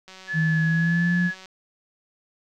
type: click train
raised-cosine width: 0.2 ms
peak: -27 dBFS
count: 260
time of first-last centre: 0.08-1.458 s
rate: 188 Hz
type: tone with vibrato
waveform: sine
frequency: 1707 Hz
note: G#6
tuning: 47 cents sharp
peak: -25 dBFS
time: 0.27-1.35 s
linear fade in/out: 50 ms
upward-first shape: sine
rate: 1.6 Hz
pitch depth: 21 cents each way
type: tone with pitch glide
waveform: sine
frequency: 159.6 to 177.09 Hz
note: D#3 to F3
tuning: +44 to +24 cents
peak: -19 dBFS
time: 0.33-1.31 s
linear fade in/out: 50 ms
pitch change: +180 cents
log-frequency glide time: 0.61-1.19 s
effects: none